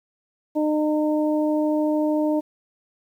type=harmonic tone; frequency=304.4 Hz; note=D#4; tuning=38 cents flat; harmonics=1 / 2 / 3; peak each=-20 / -24 / -32 dBFS; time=0.55-2.41 s; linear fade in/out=20 ms; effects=9-bit